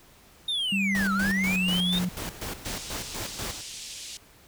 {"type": "linear two-way sweep", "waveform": "triangle", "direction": "down then up", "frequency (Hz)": [3722, 1277, 3722], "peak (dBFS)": -24, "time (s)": [0.48, 1.99], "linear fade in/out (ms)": 5, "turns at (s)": 1.13}
{"type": "tone with pitch glide", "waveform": "sine", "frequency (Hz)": [196, 179.73], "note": ["G3", "F3"], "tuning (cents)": [0, 50], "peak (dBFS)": -25, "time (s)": [0.72, 2.09], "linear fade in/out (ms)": 5, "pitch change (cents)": -150, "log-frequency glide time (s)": [1.26, 1.75]}
{"type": "noise with tremolo", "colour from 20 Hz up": "pink", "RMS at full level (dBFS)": -34, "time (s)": [0.95, 3.61], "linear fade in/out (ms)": 0, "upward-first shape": "square", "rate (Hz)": 4.1, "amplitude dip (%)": 70}
{"type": "band-pass noise", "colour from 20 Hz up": "white", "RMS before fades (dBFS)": -40, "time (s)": [2.65, 4.17], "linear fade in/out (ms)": 0, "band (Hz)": [2600, 7900], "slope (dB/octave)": 24}
{"effects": ["pink hiss -55 dBFS RMS until 4.47 s"]}